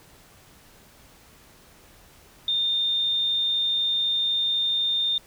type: tone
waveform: sine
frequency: 3626 Hz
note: A#7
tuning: 49 cents flat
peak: -21 dBFS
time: 2.48-5.18 s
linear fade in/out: 2 ms
effects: pink hiss -53 dBFS RMS until 5.26 s